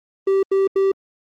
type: tone bursts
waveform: triangle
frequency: 388.5 Hz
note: G4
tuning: 16 cents flat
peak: -12 dBFS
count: 3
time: 0.27-0.918 s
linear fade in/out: 5 ms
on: 160 ms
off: 84 ms
effects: Opus 24 kbps